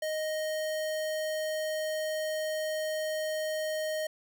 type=tone; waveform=square; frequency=622.3 Hz; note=D#5; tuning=in tune; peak=-31 dBFS; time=0.02-4.07 s; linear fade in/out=5 ms; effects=none